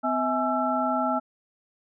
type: tone cluster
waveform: sine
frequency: 254.1 / 648 / 840 / 1335 Hz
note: B3 / E5 / G#5 / E6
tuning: +49 / -30 / +19 / +22 cents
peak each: -28 dBFS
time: 0.03-1.2 s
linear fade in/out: 20 ms
effects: none